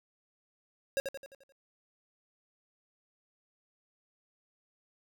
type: tone with echo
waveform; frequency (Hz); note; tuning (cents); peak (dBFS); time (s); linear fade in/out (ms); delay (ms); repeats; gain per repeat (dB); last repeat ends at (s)
square; 545; C#5; -29; -28; 0.97-1; 0; 87; 6; -6; 1.522
effects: none